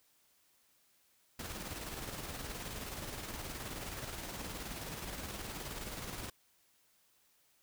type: noise with tremolo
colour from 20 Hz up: pink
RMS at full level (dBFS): -42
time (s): 1.39-6.3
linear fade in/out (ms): 5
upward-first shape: square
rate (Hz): 19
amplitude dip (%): 35
effects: white hiss -71 dBFS RMS until 7.62 s